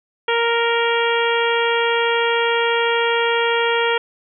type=harmonic tone; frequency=466.2 Hz; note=A#4; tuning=in tune; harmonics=1 / 2 / 3 / 4 / 5 / 6 / 7; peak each=-19 / -22 / -24 / -25 / -26 / -27 / -27 dBFS; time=0.28-3.98 s; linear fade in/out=5 ms; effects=none

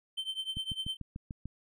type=tone with tremolo; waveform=triangle; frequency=3101 Hz; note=G7; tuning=19 cents flat; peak=-29 dBFS; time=0.17-0.97 s; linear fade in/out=10 ms; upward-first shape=triangle; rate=9.9 Hz; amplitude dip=95%
type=click train; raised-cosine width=5 ms; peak=-27 dBFS; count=7; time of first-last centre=0.57-1.456 s; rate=6.77 Hz
effects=none

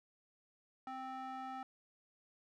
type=tone with band-pass filter; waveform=square; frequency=261.6 Hz; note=C4; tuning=in tune; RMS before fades=-45 dBFS; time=0.87-1.63 s; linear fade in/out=2 ms; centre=1000 Hz; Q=3; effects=none

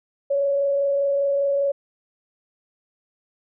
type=tone with frequency modulation; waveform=sine; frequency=560 Hz; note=C#5; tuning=18 cents sharp; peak=-18 dBFS; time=0.3-1.72 s; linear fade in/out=10 ms; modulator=25 Hz; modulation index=0.25; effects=none

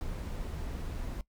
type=noise; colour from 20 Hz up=brown; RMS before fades=-37 dBFS; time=0.01-1.21 s; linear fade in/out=0 ms; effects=noise-tail reverb RT60 0.1 s tail -19 dB re dry

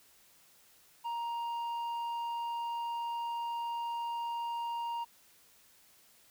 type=tone with tanh clipping; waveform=sine; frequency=937 Hz; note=A#5; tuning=9 cents sharp; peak=-35 dBFS; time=1.04-5.05 s; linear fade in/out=20 ms; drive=6 dB; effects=white hiss -63 dBFS RMS until 6.3 s

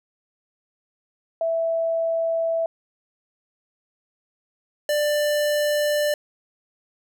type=tone pair in turn; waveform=sine / square; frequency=659.3 / 592.1 Hz; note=E5 / D5; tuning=0 / +14 cents; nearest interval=major second; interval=186 cents; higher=first; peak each=-20 dBFS; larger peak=neither; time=1.41-2.66 / 4.89-6.14 s; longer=neither; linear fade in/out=2 ms; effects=none

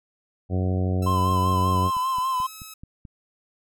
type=harmonic tone; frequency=92.5 Hz; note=F#2; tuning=in tune; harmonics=1 / 2 / 3 / 4 / 5 / 6 / 7 / 8; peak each=-22 / -28 / -32 / -34 / -36 / -38 / -39 / -40 dBFS; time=0.49-1.91 s; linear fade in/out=50 ms
type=tone with pitch glide; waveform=5% pulse; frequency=1327 to 1288.5 Hz; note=E6 to E6; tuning=+11 to -40 cents; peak=-28 dBFS; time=1.02-2.74 s; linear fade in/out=5 ms; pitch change=-51 cents; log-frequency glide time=2.29-2.45 s
type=tone with vibrato; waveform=triangle; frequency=1030 Hz; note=C6; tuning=28 cents flat; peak=-20 dBFS; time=1.06-2.47 s; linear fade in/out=10 ms; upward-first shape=sine; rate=5.1 Hz; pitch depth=47 cents each way
type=click train; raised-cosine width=5 ms; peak=-29 dBFS; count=10; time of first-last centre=1.1-3.052 s; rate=4.61 Hz
effects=none

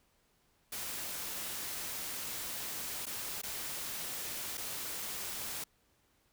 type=noise with dropouts; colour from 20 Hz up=white; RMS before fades=-40 dBFS; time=0.72-5.64 s; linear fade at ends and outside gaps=5 ms; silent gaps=3.057-3.065 / 3.417-3.433 / 4.573-4.577 s; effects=pink hiss -72 dBFS RMS until 6.32 s

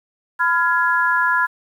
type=chord; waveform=sine; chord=F diminished; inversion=second; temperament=just; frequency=1005.8 / 1396.9 / 1676.3 Hz; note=Cb6 / F6 / Ab6; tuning=+31 / 0 / +16 cents; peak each=-19 dBFS; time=0.39-1.47 s; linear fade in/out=20 ms; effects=8-bit

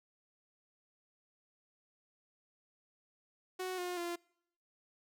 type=tone with pitch steps; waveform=sawtooth; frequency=370 / 357.6 / 345.6 Hz; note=F#4 / F4 / F4; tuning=0 / +41 / -18 cents; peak=-33 dBFS; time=3.59-4.16 s; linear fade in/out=10 ms; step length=190 ms; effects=noise-tail reverb RT60 0.7 s tail -26 dB re dry

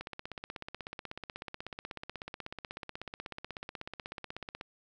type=click train; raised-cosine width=0.3 ms; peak=-24 dBFS; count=76; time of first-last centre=0.01-4.611 s; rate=16.3 Hz; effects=none

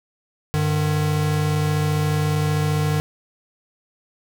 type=tone pair together; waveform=square; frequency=98 / 151.68 Hz; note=G2 / D#3; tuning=0 / -44 cents; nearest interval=minor sixth; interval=756 cents; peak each=-25 / -20 dBFS; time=0.54-3 s; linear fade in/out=0 ms; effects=none

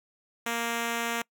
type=tone; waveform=5% pulse; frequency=233.1 Hz; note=A#3; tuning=in tune; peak=-17 dBFS; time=0.46-1.22 s; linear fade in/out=5 ms; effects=noise-tail reverb RT60 0.1 s tail -25 dB re dry

